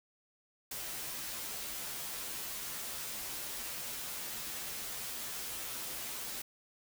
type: noise with comb filter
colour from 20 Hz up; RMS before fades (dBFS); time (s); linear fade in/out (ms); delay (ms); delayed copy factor
white; -41; 0.71-6.42; 5; 11; -0.8
effects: none